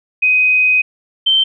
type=tone pair in turn; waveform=sine; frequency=2509 / 3114 Hz; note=D#7 / G7; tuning=+14 / -12 cents; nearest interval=major third; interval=374 cents; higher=second; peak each=-9 dBFS; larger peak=neither; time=0.22-0.82 / 1.26-1.44 s; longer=first; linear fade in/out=10 ms; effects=none